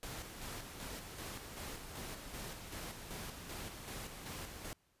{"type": "noise with tremolo", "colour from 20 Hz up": "pink", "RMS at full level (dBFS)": -45, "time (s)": [0.03, 4.73], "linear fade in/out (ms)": 0, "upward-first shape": "square", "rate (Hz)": 2.6, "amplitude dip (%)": 40, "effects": ["pink hiss -75 dBFS RMS until 5 s", "resampled to 32000 Hz"]}